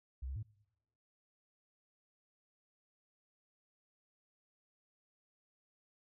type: tone with pitch steps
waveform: sine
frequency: 64.8 / 67.5 / 107.5 Hz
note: C2 / C#2 / A2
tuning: -16 / -45 / -40 cents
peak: -38 dBFS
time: 0.22-0.43 s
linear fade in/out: 10 ms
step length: 70 ms
effects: noise-tail reverb RT60 0.9 s tail -24 dB re dry + tanh soft clip ceiling -34 dBFS